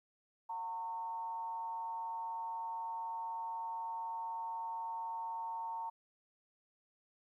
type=tone with frequency modulation; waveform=sine; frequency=912 Hz; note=A#5; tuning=38 cents flat; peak=-38 dBFS; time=0.49-5.9 s; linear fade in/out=10 ms; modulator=183 Hz; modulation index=0.4; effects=13-bit